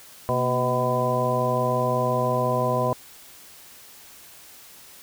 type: harmonic tone with a mistuned harmonic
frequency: 125.7 Hz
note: B2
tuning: 31 cents sharp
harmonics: 1 / 2 / 3 / 4 / 5 / 6 / 8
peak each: -27 / -31 / -32 / -27 / -26 / -32 / -26 dBFS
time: 0.29-2.93 s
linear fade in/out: 0 ms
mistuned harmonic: 2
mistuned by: -88 cents
effects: white hiss -47 dBFS RMS until 5.02 s